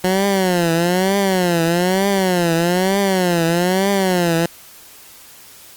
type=tone with vibrato; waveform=15% pulse; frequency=181.6 Hz; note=F#3; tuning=32 cents flat; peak=-8 dBFS; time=0.04-4.46 s; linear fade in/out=2 ms; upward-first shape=triangle; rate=1.1 Hz; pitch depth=180 cents each way; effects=white hiss -42 dBFS RMS until 5.76 s + Opus 48 kbps